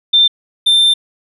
sine / triangle tone pair in turn, 3579 / 3579 Hz, A7 / A7, +29 / +29 cents, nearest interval unison, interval 0 cents, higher neither, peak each -6 dBFS, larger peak neither, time 0.13-0.28 / 0.66-0.94 s, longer second, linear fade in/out 10 ms, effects resampled to 32000 Hz

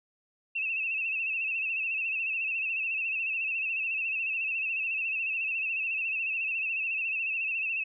sine tone with vibrato, 2640 Hz, E7, 2 cents sharp, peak -28 dBFS, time 0.55-7.84 s, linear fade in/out 10 ms, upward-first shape sine, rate 14 Hz, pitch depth 66 cents each way, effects none

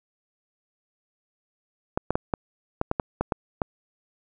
clicks, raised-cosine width 1 ms, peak -9 dBFS, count 10, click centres 1.975 / 2.106 / 2.155 / 2.338 / 2.814 / 2.914 / 2.998 / 3.21 / 3.322 / 3.618 s, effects none

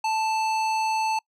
square tone, 880 Hz, A5, in tune, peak -23 dBFS, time 0.04-1.19 s, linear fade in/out 5 ms, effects noise-tail reverb RT60 0.1 s tail -26 dB re dry + low-pass 7000 Hz 12 dB/octave

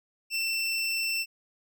25% pulse tone, 2684 Hz, E7, 31 cents sharp, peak -23 dBFS, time 0.3-1.26 s, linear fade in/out 50 ms, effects none

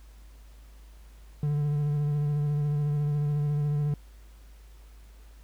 triangle tone with vibrato, 146.83 Hz, D3, in tune, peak -22 dBFS, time 1.43-3.94 s, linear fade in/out 2 ms, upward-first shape triangle, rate 14 Hz, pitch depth 30 cents each way, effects added 52 Hz sine -47 dBFS peak until 5.43 s + pink hiss -61 dBFS RMS until 5.43 s

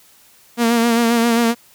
sawtooth tone with vibrato, 233.1 Hz, A#3, in tune, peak -9 dBFS, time 0.57-1.55 s, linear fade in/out 50 ms, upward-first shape sine, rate 7.5 Hz, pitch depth 39 cents each way, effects white hiss -50 dBFS RMS until 1.74 s

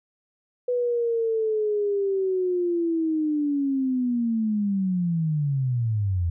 sine linear sweep, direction down, 495.7 to 82.2 Hz, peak -21 dBFS, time 0.68-6.3 s, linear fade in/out 5 ms, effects none

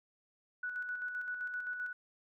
sine tone with tremolo, 1477 Hz, F#6, 3 cents flat, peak -35 dBFS, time 0.63-1.93 s, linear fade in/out 5 ms, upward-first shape square, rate 7.7 Hz, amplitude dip 40%, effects none

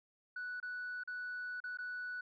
sine tone with dropouts, 1480 Hz, F#6, in tune, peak -38 dBFS, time 0.36-2.21 s, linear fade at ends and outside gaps 5 ms, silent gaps 0.601-0.627 / 1.036-1.075 / 1.603-1.639 / 1.773-1.786 s, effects tanh soft clip ceiling -37 dBFS

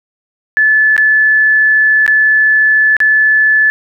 sine tone with dropouts, 1733 Hz, A6, 27 cents flat, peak -6 dBFS, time 0.57-3.7 s, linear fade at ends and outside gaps 0 ms, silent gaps 0.965-0.979 / 2.064-2.078 / 2.967-3.003 s, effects none

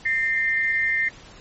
sine tone pair together, 1819.8 / 2090 Hz, A#6 / C7, -42 / -2 cents, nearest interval major second, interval 240 cents, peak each -22 / -22 dBFS, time 0.05-1.09 s, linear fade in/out 10 ms, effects pink hiss -46 dBFS RMS until 1.4 s + MP3 32 kbps

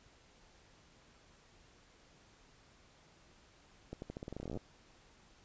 accelerating click train, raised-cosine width 2 ms, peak -29 dBFS, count 19, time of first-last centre 3.93-4.573 s, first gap 91 ms, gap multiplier 0.87, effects pink hiss -64 dBFS RMS until 5.44 s + resampled to 16000 Hz

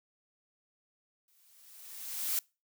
blue noise with exponential growth, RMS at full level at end -30 dBFS, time 1.28-2.39 s, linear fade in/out 1 ms, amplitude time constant 240 ms, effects noise-tail reverb RT60 0.3 s tail -26 dB re dry

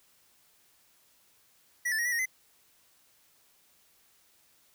square tone with pitch steps, 1939 / 1759 / 1884 / 1960 / 1865 / 2041 Hz, B6 / A6 / A#6 / B6 / A#6 / C7, -32 / -1 / +18 / -14 / 0 / -44 cents, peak -28 dBFS, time 1.85-2.258 s, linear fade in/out 10 ms, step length 68 ms, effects white hiss -65 dBFS RMS until 4.74 s

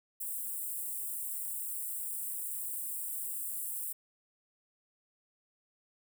white high-pass noise, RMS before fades -38 dBFS, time 0.2-3.93 s, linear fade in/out 10 ms, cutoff 7800 Hz, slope 96 dB/octave, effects none

